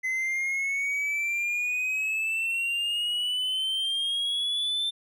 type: exponential sweep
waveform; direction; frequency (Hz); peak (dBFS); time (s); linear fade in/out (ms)
triangle; up; 2036 to 3571; -24; 0.03-4.91; 20
effects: none